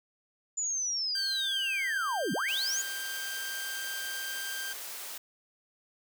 sine linear two-way sweep, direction down then up, 7060 to 155.56 to 7060 Hz, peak -29 dBFS, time 0.57-2.82 s, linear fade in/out 10 ms, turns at 2.33 s
sawtooth tone, 1575 Hz, G6, 8 cents sharp, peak -32 dBFS, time 1.15-4.73 s, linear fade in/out 5 ms
white high-pass noise, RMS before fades -41 dBFS, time 2.48-5.18 s, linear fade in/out 5 ms, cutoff 430 Hz, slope 12 dB/octave
effects none

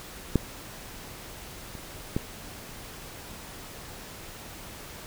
clicks, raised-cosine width 3 ms, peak -7 / -28 / -12 dBFS, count 3, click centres 0.357 / 1.752 / 2.165 s, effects pink hiss -43 dBFS RMS until 5.06 s

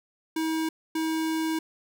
square tone pair in turn, 319.9 / 319.9 Hz, D#4 / D#4, +48 / +48 cents, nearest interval unison, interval 0 cents, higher neither, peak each -26 dBFS, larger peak neither, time 0.36-0.69 / 0.95-1.59 s, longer second, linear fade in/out 5 ms, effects none

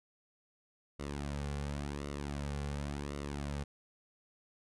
sawtooth tone with flanger, 71.6 Hz, D2, 43 cents flat, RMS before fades -39 dBFS, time 0.99-3.64 s, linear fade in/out 10 ms, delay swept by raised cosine 1.2 to 3.2 ms, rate 0.92 Hz, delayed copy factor -0.65, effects resampled to 24000 Hz

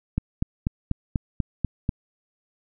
click train, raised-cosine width 5 ms, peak -10 dBFS, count 8, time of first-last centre 0.18-1.891 s, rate 4.09 Hz, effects none

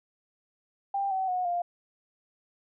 sine tone with pitch steps, 792 / 760.2 / 729.6 / 700.3 Hz, G5 / F#5 / F#5 / F5, +18 / +47 / -24 / +5 cents, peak -26 dBFS, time 0.94-1.62 s, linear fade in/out 5 ms, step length 170 ms, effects none

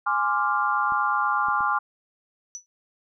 sine chord, D half-diminished seventh, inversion second, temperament equal, 830.6 / 1046.5 / 1174.7 / 1396.9 Hz, Ab5 / C6 / D6 / F6, 0 / 0 / 0 / 0 cents, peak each -27 / -27 / -25 / -26 dBFS, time 0.06-1.79 s, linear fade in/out 10 ms
clicks, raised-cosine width 3 ms, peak -31 dBFS, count 3, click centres 0.922 / 1.485 / 1.607 s
sine tone with exponential decay, 5940 Hz, F#8, 6 cents sharp, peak -29 dBFS, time 2.55-2.66 s, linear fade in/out 0 ms, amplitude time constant 22 ms
effects none

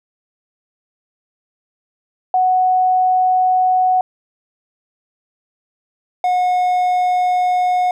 sine / triangle tone pair in turn, 740 / 726 Hz, F#5 / F#5, 0 / -33 cents, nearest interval unison, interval 33 cents, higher first, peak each -11 dBFS, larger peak neither, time 2.34-4.01 / 6.24-7.91 s, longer neither, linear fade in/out 2 ms, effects none

